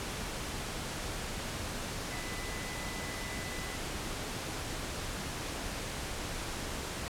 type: tone in noise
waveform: sine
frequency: 2000 Hz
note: B6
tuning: 21 cents sharp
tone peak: -45 dBFS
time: 2.11-3.76 s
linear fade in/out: 0 ms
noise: pink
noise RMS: -38 dBFS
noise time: 0-7.08 s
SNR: -10 dB
effects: low-pass 10000 Hz 12 dB/octave